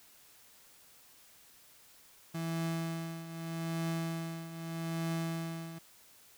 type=tone with tremolo; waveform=35% pulse; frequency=164.81 Hz; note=E3; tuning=in tune; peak=-30 dBFS; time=2.34-5.79 s; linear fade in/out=10 ms; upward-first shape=triangle; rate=0.81 Hz; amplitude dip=75%; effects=white hiss -60 dBFS RMS until 6.37 s